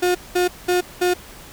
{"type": "tone bursts", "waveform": "35% pulse", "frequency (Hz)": 358.6, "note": "F4", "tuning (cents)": 46, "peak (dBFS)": -14, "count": 4, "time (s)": [0.02, 1.14], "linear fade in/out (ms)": 10, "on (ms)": 130, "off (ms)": 200, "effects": ["pink hiss -41 dBFS RMS until 1.52 s"]}